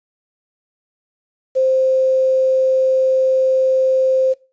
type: tone with quantisation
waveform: sine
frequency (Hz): 523.3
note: C5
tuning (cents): 0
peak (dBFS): -12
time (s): 1.55-4.34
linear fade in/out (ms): 20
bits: 7
effects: noise-tail reverb RT60 0.3 s tail -21 dB re dry + resampled to 16000 Hz